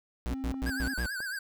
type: tone bursts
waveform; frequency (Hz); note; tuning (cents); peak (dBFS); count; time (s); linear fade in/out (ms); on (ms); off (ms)
45% pulse; 60.4; B1; -38; -30; 5; 0.26-1.06; 0; 80; 100
type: tone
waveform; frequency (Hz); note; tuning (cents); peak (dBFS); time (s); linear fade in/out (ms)
triangle; 265.8; C4; +27; -32; 0.3-0.94; 5
type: clicks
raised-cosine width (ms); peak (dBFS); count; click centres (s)
1; -30; 4; 0.542 / 0.977 / 1.057 / 1.204
type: tone with vibrato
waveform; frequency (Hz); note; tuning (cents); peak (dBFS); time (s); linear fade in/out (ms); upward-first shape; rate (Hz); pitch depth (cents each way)
square; 1568; G6; 0; -34; 0.66-1.39; 5; triangle; 9.1; 130
effects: none